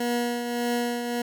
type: tone with tremolo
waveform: 20% pulse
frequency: 239.9 Hz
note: A#3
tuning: 50 cents sharp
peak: -18 dBFS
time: 0-1.22 s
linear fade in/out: 5 ms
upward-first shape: triangle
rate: 1.7 Hz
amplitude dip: 50%
effects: none